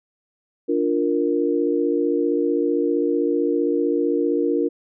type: chord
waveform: sine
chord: Bb major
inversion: first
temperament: equal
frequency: 293.7 / 349.2 / 466.2 Hz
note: D4 / F4 / Bb4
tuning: 0 / 0 / 0 cents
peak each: -22 dBFS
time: 0.68-4.69 s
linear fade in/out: 20 ms
effects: none